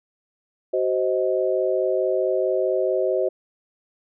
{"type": "chord", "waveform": "sine", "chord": "C diminished", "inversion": "second", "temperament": "just", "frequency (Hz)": [376.7, 523.3, 627.9], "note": ["Gb4", "C5", "Eb5"], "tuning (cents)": [31, 0, 16], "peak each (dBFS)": [-23, -23, -24], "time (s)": [0.73, 3.29], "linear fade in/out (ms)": 10, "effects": []}